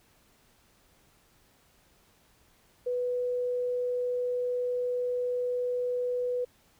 sine tone, 493.9 Hz, B4, in tune, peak -27 dBFS, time 2.86-6.45 s, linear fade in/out 10 ms, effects pink hiss -64 dBFS RMS until 6.79 s

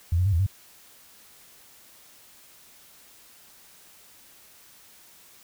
sine tone with pitch steps, 85.1 / 90.9 / 100.5 / 82.7 / 97.1 Hz, F2 / F#2 / G2 / E2 / G2, -44 / -30 / +44 / +6 / -16 cents, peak -19 dBFS, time 0.12-0.465 s, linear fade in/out 5 ms, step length 69 ms, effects white hiss -53 dBFS RMS until 5.43 s

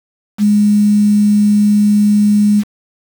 sine tone with quantisation, 207.7 Hz, G#3, in tune, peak -7 dBFS, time 0.38-2.64 s, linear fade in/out 50 ms, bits 5, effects none

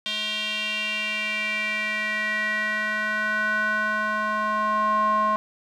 square tone with band-pass filter sweep, 213.3 Hz, G#3, 46 cents sharp, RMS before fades -25 dBFS, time 0.06-5.36 s, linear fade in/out 0 ms, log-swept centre 3300 to 1000 Hz, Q 5.1, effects none

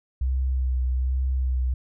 sine tone with vibrato, 64.3 Hz, C2, 30 cents flat, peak -20 dBFS, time 0.21-1.74 s, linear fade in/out 5 ms, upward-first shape sine, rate 1.2 Hz, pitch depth 27 cents each way, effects tanh soft clip ceiling -16 dBFS

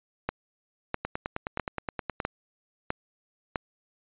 two click trains, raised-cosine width 0.5 ms, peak -15 / -12 dBFS, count 12 / 6, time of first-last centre 1.05-2.202 / 0.29-3.558 s, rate 9.55 / 1.53 Hz, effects resampled to 8000 Hz

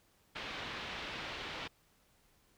white low-pass noise, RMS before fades -43 dBFS, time 0.35-1.68 s, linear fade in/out 10 ms, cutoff 3600 Hz, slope 24 dB/octave, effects pink hiss -70 dBFS RMS until 2.57 s

